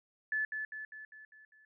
sine tone with echo, 1733 Hz, A6, 27 cents flat, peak -30 dBFS, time 0.32-0.45 s, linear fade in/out 2 ms, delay 200 ms, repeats 6, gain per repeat -5 dB, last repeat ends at 1.65 s, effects none

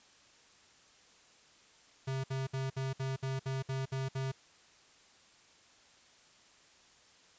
square tone bursts, 133.2 Hz, C3, 31 cents sharp, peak -34 dBFS, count 10, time 2.07-4.319 s, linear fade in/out 10 ms, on 170 ms, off 61 ms, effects white hiss -62 dBFS RMS until 7.38 s + resampled to 16000 Hz

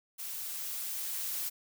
blue noise with level ramp, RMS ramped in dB -40 to -35 dBFS, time 0.18-1.5 s, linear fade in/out 20 ms, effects none

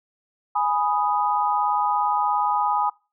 sine chord, G# minor, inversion none, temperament equal, 830.6 / 987.8 / 1244.5 Hz, G#5 / B5 / D#6, 0 / 0 / 0 cents, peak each -22 / -24 / -25 dBFS, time 0.55-2.9 s, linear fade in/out 10 ms, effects noise-tail reverb RT60 0.3 s tail -23 dB re dry

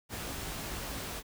pink noise with comb filter, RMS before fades -39 dBFS, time 0.09-1.23 s, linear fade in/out 50 ms, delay 18 ms, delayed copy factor +0.5, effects none

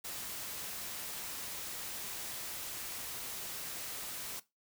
white noise, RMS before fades -42 dBFS, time 0.04-4.4 s, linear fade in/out 10 ms, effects noise-tail reverb RT60 0.2 s tail -17 dB re dry

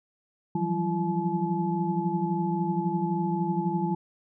sine tone cluster, 166.4 / 177.6 / 190.1 / 339.1 / 858 Hz, E3 / F3 / F#3 / E4 / A5, +17 / +29 / +47 / +49 / -44 cents, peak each -31 dBFS, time 0.55-3.95 s, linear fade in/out 5 ms, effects none

